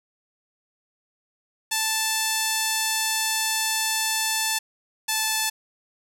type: tone pair in turn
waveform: 5% pulse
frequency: 880 / 875.2 Hz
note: A5 / A5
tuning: 0 / -9 cents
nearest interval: unison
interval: 9 cents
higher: first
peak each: -10 dBFS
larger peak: neither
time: 1.71-4.59 / 5.08-5.5 s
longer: first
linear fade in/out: 10 ms
effects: none